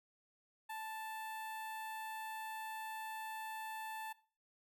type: tone with notch filter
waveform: sawtooth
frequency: 880 Hz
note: A5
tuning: in tune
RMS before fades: -45 dBFS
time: 0.69-4.13 s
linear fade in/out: 10 ms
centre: 5600 Hz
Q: 0.93
effects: noise-tail reverb RT60 0.4 s tail -19 dB re dry